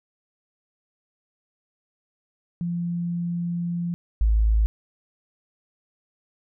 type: tone pair in turn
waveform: sine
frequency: 172.5 / 54.21 Hz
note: F3 / A1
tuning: -21 / -25 cents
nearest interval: octave + minor sixth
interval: 2004 cents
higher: first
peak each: -24 / -16 dBFS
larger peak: second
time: 2.61-3.94 / 4.21-4.66 s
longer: first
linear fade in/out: 0 ms
effects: none